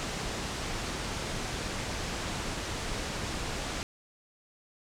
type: low-pass noise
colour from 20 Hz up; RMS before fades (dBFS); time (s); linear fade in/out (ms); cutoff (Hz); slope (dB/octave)
pink; -35; 0-3.83; 0; 8100; 24
effects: none